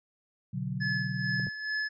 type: chord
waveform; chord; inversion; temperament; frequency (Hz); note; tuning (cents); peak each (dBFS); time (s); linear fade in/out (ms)
sine; B minor; none; equal with one note detuned; 123.47 / 144.31 / 185; B2 / D3 / F#3; 0 / -30 / 0; -35; 0.53-1.49; 10
type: tone with tremolo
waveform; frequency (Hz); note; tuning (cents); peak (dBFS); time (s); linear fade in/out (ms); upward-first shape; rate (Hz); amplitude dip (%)
square; 1717; A6; -43; -29; 0.8-1.89; 20; sine; 2.3; 65
type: clicks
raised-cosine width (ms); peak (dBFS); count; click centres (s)
2; -31; 2; 1.398 / 1.469
effects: resampled to 16000 Hz